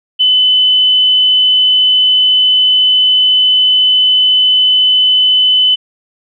sine tone, 3018 Hz, F#7, 34 cents sharp, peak -6 dBFS, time 0.19-5.76 s, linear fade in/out 20 ms, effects none

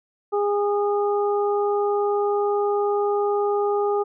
harmonic tone, 409.3 Hz, G#4, 25 cents flat, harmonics 1 / 2 / 3, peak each -20 / -26 / -30 dBFS, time 0.32-4.04 s, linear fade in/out 20 ms, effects none

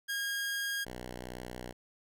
sawtooth tone, 1628 Hz, G#6, 35 cents flat, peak -29 dBFS, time 0.08-0.85 s, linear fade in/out 20 ms
5% pulse tone with vibrato, 61.74 Hz, B1, in tune, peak -30 dBFS, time 0.85-1.73 s, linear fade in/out 20 ms, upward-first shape sine, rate 5.9 Hz, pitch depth 15 cents each way
effects none

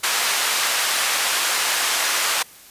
pink band-pass noise, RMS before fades -21 dBFS, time 0.03-2.43 s, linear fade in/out 10 ms, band 1100 to 13000 Hz, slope 12 dB/octave, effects white hiss -45 dBFS RMS until 2.7 s + resampled to 32000 Hz

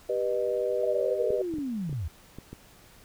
sine chord, G augmented, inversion none, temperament just, 392 / 490 / 612.5 Hz, G4 / B4 / D#5, 0 / -14 / -27 cents, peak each -31 / -28 / -30 dBFS, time 0.09-1.42 s, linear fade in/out 5 ms
sine linear sweep, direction down, 645 to 69.3 Hz, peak -29 dBFS, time 0.83-2.08 s, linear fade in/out 5 ms
clicks, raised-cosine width 3 ms, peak -27 dBFS, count 7, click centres 1.305 / 1.539 / 1.585 / 1.895 / 1.928 / 2.386 / 2.53 s
effects pink hiss -55 dBFS RMS until 3.04 s

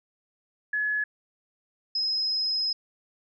sine tone pair in turn, 1700 / 5107 Hz, G#6 / D#8, +40 / +44 cents, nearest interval octave + perfect fifth, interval 1904 cents, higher second, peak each -24 / -24 dBFS, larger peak neither, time 0.73-1.04 / 1.95-2.73 s, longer second, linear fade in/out 5 ms, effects none

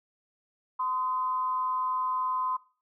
sine tone pair together, 1025.9 / 1249 Hz, C6 / D#6, -34 / +6 cents, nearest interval minor third, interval 340 cents, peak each -27 / -36 dBFS, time 0.79-2.57 s, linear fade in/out 10 ms, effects noise-tail reverb RT60 0.4 s tail -22 dB re dry

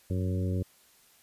harmonic tone with a mistuned harmonic, 92.2 Hz, F#2, 6 cents flat, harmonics 1 / 2 / 3 / 4 / 5 / 6, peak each -28 / -34 / -38 / -40 / -42 / -44 dBFS, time 0.1-0.63 s, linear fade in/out 5 ms, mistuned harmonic 1, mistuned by +34 cents, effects white hiss -61 dBFS RMS until 1.22 s + resampled to 32000 Hz

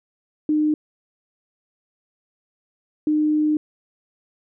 sine tone pair in turn, 304.2 / 304.2 Hz, D#4 / D#4, -39 / -39 cents, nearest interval unison, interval 0 cents, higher neither, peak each -16 dBFS, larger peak neither, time 0.49-0.74 / 3.07-3.57 s, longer second, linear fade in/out 2 ms, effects none

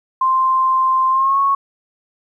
sine tone with pitch glide, 1046.5 to 1103.6 Hz, C6 to C#6, 0 to -8 cents, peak -12 dBFS, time 0.21-1.55 s, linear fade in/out 5 ms, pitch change +92 cents, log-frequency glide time 1.1-1.39 s, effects 9-bit

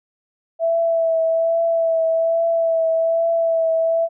sine tone with vibrato, 659.3 Hz, E5, in tune, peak -15 dBFS, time 0.59-4.09 s, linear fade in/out 50 ms, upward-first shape triangle, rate 1.2 Hz, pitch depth 25 cents each way, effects none

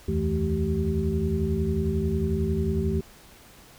sine tone cluster, 75.3 / 86.4 / 161.8 / 216.4 / 385.9 Hz, D2 / F2 / E3 / A3 / G4, +44 / -18 / -32 / -29 / -27 cents, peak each -29 dBFS, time 0.08-3.01 s, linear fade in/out 5 ms, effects pink hiss -51 dBFS RMS until 3.78 s

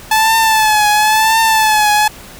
sawtooth tone with vibrato, 867 Hz, A5, 26 cents flat, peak -5 dBFS, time 0.11-2.08 s, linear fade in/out 5 ms, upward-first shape triangle, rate 0.97 Hz, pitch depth 66 cents each way, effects pink hiss -35 dBFS RMS until 2.39 s

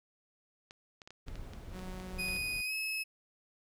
clicks, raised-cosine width 0.2 ms, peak -32 dBFS, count 11, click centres 0.709 / 1.018 / 1.075 / 1.106 / 1.283 / 1.356 / 1.535 / 1.792 / 2 / 2.285 / 2.364 s
brown noise, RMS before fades -45 dBFS, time 1.26-2.62 s, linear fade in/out 20 ms
sawtooth tone, 185 Hz, F#3, in tune, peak -40 dBFS, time 1.71-2.4 s, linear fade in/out 50 ms
35% pulse tone with pitch glide, 2489 to 2583 Hz, D#7 to E7, 0 to -36 cents, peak -32 dBFS, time 2.18-3.04 s, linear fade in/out 20 ms, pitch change +64 cents, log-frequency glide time 2.64-2.74 s
effects none

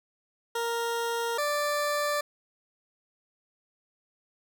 20% pulse tone pair in turn, 466.2 / 587.4 Hz, A#4 / D5, 0 / 0 cents, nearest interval major third, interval 400 cents, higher second, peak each -23 / -21 dBFS, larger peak second, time 0.55-1.38 / 1.38-2.21 s, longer neither, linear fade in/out 5 ms, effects none

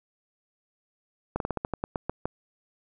slowing click train, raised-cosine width 1 ms, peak -14 dBFS, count 11, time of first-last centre 1.36-2.256 s, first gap 42 ms, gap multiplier 1.16, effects none

